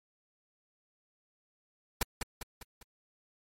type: noise with echo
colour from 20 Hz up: pink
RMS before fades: -27 dBFS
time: 2.01-2.03 s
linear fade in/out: 5 ms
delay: 200 ms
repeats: 4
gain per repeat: -6 dB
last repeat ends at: 2.83 s
effects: MP3 64 kbps